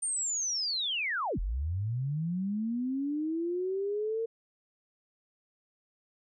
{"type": "linear two-way sweep", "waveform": "sine", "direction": "down then up", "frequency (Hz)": [8970, 38.89, 459.6], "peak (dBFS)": -29, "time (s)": [0.02, 4.26], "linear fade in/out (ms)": 10, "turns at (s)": 1.39, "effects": []}